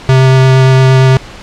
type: tone with vibrato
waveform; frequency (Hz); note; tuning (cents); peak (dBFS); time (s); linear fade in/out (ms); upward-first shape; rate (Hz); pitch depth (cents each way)
square; 131.4; C3; +8; -4; 0.09-1.17; 0; sine; 8.7; 8
effects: pink hiss -30 dBFS RMS until 1.42 s + low-pass 5000 Hz 12 dB/octave